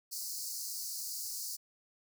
pink high-pass noise, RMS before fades -40 dBFS, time 0.11-1.57 s, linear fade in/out 20 ms, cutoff 4400 Hz, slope 96 dB/octave, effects none

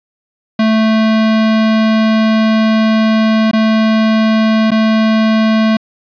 square tone with dropouts, 220 Hz, A3, in tune, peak -9 dBFS, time 0.59-5.77 s, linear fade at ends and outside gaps 5 ms, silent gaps 3.513-3.532 / 4.707-4.716 s, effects resampled to 11025 Hz + 7-bit

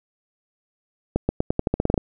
accelerating click train, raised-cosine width 2 ms, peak -6 dBFS, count 12, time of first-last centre 1.16-1.978 s, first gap 130 ms, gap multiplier 0.88, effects none

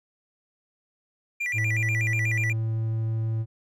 triangle tone with vibrato, 2166 Hz, C#7, 41 cents flat, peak -24 dBFS, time 1.4-2.53 s, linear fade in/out 10 ms, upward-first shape square, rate 8.2 Hz, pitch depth 170 cents each way
triangle tone with pitch glide, 110 to 111.73 Hz, A2 to A2, 0 to +27 cents, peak -22 dBFS, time 1.53-3.46 s, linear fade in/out 50 ms, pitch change +27 cents, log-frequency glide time 1.7-1.87 s
effects none

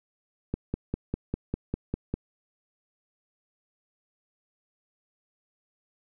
click train, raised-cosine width 3 ms, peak -15 dBFS, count 9, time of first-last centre 0.54-2.14 s, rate 5 Hz, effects none

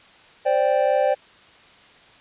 triangle chord, C suspended second, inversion none, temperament equal, 523.3 / 587.3 / 784 Hz, C5 / D5 / G5, 0 / 0 / 0 cents, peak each -19 / -18 / -21 dBFS, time 0.45-1.15 s, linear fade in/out 20 ms, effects white hiss -50 dBFS RMS until 2.2 s + resampled to 8000 Hz

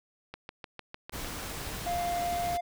click train, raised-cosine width 0.3 ms, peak -24 dBFS, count 7, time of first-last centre 0.34-1.246 s, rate 6.62 Hz
pink noise, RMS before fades -38 dBFS, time 1.12-2.58 s, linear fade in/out 20 ms
triangle tone, 698.5 Hz, F5, in tune, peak -27 dBFS, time 1.86-2.61 s, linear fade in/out 10 ms
effects none

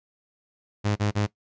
sawtooth tone bursts, 103.83 Hz, G#2, in tune, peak -18 dBFS, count 3, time 0.84-1.27 s, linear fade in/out 20 ms, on 120 ms, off 35 ms, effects noise-tail reverb RT60 0.1 s tail -18 dB re dry + resampled to 16000 Hz

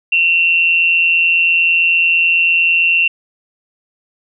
sine tone with amplitude modulation, 2727 Hz, F7, 42 cents flat, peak -7 dBFS, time 0.12-3.08 s, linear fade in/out 5 ms, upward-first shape sine, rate 169 Hz, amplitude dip 55%, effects none

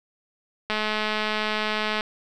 click train, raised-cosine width 0.3 ms, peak -10 dBFS, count 281, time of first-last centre 0.7-2.008 s, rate 214 Hz, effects none

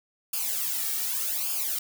blue noise with flanger, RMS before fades -29 dBFS, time 0.33-1.79 s, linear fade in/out 5 ms, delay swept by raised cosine 0.51 to 2.01 ms, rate 0.85 Hz, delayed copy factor -0.9, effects none

